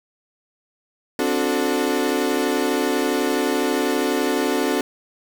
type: chord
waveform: 35% pulse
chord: D dominant seventh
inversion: third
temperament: equal with one note detuned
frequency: 261.6 / 293.7 / 364.7 / 440 Hz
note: C4 / D4 / F#4 / A4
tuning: 0 / 0 / -25 / 0 cents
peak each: -23 dBFS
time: 1.19-4.81 s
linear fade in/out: 2 ms
effects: 7-bit